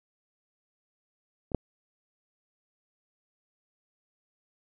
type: clicks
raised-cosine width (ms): 2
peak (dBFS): -27 / -10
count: 2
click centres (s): 1.518 / 1.547
effects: none